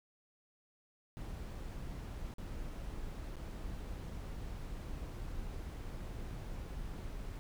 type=noise with dropouts; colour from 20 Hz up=brown; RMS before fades=-43 dBFS; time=1.17-7.39 s; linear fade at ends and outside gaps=0 ms; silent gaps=2.339-2.383 / 3.357-3.367 s; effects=none